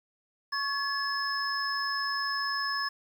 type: tone cluster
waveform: sine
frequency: 1107 / 1708 / 5190 Hz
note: C#6 / G#6 / E8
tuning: -3 / +48 / -28 cents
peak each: -33 / -32 / -33 dBFS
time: 0.52-2.89 s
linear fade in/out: 10 ms
effects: 9-bit